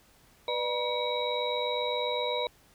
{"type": "tone cluster", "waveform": "sine", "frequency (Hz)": [492.4, 600, 962, 2257, 3856], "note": ["B4", "D5", "B5", "C#7", "B7"], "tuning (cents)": [-5, 37, -46, 31, -42], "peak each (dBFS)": [-32, -34, -34, -39, -34], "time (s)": [0.48, 2.47], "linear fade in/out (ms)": 2, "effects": ["pink hiss -61 dBFS RMS until 2.74 s"]}